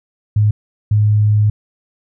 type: tone bursts at uneven times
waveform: sine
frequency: 105.5 Hz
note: G#2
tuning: 28 cents sharp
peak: -9 dBFS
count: 2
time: 0.36-0.51 / 0.91-1.5 s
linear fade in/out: 5 ms
effects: none